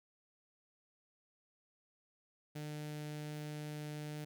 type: tone with notch filter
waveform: sawtooth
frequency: 150.2 Hz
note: D3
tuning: 39 cents sharp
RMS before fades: -44 dBFS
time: 2.55-4.25 s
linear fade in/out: 10 ms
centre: 1100 Hz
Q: 1.8
effects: none